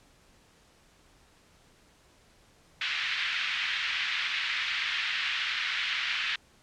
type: band-pass noise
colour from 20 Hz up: pink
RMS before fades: -31 dBFS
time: 2.81-6.36 s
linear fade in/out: 5 ms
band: 1700 to 3600 Hz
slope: 24 dB/octave
effects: pink hiss -61 dBFS RMS until 6.62 s + low-pass 9000 Hz 12 dB/octave